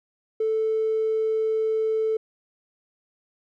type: tone with tanh clipping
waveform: triangle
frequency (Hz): 440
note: A4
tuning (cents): 0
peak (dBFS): -20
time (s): 0.4-2.17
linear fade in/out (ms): 5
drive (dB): 1
effects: none